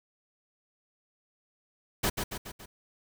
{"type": "noise with echo", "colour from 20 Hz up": "pink", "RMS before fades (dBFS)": -27, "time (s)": [2.03, 2.1], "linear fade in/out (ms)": 10, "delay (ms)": 140, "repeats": 4, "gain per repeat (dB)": -5, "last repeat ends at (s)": 2.66, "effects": []}